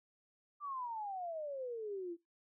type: exponential sweep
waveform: sine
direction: down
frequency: 1194 to 329.6 Hz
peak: -39 dBFS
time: 0.6-2.17 s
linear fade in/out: 50 ms
effects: noise-tail reverb RT60 0.2 s tail -20 dB re dry